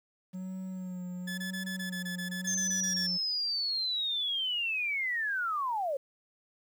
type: tone with vibrato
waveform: triangle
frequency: 183.7 Hz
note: F#3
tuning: 12 cents flat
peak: -34 dBFS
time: 0.33-3.18 s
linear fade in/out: 20 ms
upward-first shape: sine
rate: 0.96 Hz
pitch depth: 39 cents each way
type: tone bursts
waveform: sawtooth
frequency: 1724 Hz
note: A6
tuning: 36 cents flat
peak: -33 dBFS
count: 14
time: 1.27-3.07 s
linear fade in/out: 10 ms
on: 110 ms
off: 20 ms
type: linear sweep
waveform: sine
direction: down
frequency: 6390 to 519 Hz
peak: -29 dBFS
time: 2.47-5.97 s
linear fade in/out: 5 ms
effects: 10-bit